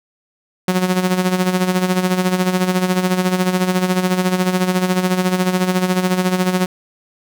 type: tone with tremolo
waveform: sawtooth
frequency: 183.4 Hz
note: F#3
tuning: 15 cents flat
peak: -8 dBFS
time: 0.68-6.66 s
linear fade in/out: 2 ms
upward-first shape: sine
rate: 14 Hz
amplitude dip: 65%
effects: none